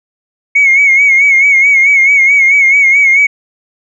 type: tone with vibrato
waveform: sine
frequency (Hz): 2200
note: C#7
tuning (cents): -14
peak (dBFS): -3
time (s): 0.55-3.27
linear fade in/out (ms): 10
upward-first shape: sine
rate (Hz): 4.6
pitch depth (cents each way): 66
effects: tanh soft clip ceiling 0 dBFS